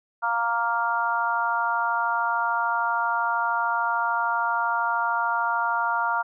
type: harmonic tone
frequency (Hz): 233.1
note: A#3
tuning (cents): 0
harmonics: 3 / 4 / 5 / 6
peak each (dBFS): -30 / -25 / -30 / -26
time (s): 0.22-6.23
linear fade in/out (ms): 20
effects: none